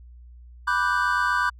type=chord; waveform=triangle; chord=G major seventh; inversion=first; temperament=equal; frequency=987.8 / 1174.7 / 1480 / 1568 Hz; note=B5 / D6 / F#6 / G6; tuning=0 / 0 / 0 / 0 cents; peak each=-24 dBFS; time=0.67-1.5 s; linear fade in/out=10 ms; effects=added 60 Hz sine -43 dBFS peak until 1.59 s